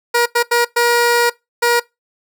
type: tone bursts at uneven times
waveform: 15% pulse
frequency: 476 Hz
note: A#4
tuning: 36 cents sharp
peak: -5 dBFS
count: 5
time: 0.14-0.26 / 0.35-0.43 / 0.51-0.65 / 0.76-1.3 / 1.62-1.8 s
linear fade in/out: 10 ms
effects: noise-tail reverb RT60 0.2 s tail -22 dB re dry